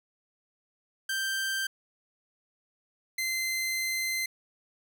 sawtooth tone pair in turn, 1569 / 2070 Hz, G6 / C7, +1 / -19 cents, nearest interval perfect fourth, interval 480 cents, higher second, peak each -25 dBFS, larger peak neither, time 1.09-1.67 / 3.18-4.26 s, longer second, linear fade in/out 5 ms, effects none

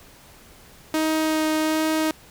sawtooth tone with vibrato, 313.4 Hz, D#4, 13 cents sharp, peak -16 dBFS, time 0.94-2.11 s, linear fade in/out 2 ms, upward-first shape sine, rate 1.3 Hz, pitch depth 9 cents each way, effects pink hiss -49 dBFS RMS until 2.3 s

